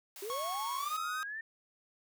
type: high-pass noise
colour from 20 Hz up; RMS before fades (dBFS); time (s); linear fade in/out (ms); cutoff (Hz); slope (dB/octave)
white; -48; 0.16-0.97; 2; 540; 48
type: linear sweep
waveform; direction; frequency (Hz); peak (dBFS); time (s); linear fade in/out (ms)
sine; up; 379.6 to 1820; -38; 0.22-1.41; 5
type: tone with pitch glide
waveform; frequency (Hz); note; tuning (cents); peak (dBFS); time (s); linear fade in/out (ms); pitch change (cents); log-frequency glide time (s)
45% pulse; 1100 to 1256.3; C#6 to D#6; -14 to +16; -36; 0.3-1.23; 0; +230; 0.77-0.94
effects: none